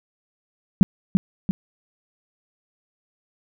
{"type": "tone with echo", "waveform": "sine", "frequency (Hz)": 190, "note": "F#3", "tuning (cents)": 46, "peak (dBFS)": -7, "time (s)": [0.81, 0.83], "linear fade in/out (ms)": 0, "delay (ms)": 340, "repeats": 2, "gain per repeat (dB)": -5, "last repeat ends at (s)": 1.51, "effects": []}